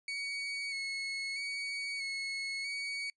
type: tone with vibrato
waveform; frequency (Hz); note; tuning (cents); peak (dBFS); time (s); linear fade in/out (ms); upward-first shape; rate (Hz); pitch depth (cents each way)
30% pulse; 2217; C#7; 0; -33; 0.08-3.1; 2; square; 0.78; 23
effects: noise-tail reverb RT60 0.1 s tail -26 dB re dry + resampled to 22050 Hz